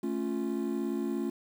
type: chord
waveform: triangle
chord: A augmented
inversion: none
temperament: equal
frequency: 220 / 277.2 / 349.2 Hz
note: A3 / C#4 / E#4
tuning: 0 / 0 / 0 cents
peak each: -32 dBFS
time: 0.03-1.3 s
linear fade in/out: 5 ms
effects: 9-bit